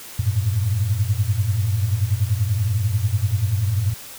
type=tone cluster; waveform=sine; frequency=93.7 / 103.5 / 114.3 Hz; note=F#2 / G#2 / A#2; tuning=+22 / -5 / -34 cents; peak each=-22 dBFS; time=0.19-3.94 s; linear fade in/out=5 ms; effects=white hiss -38 dBFS RMS until 4.18 s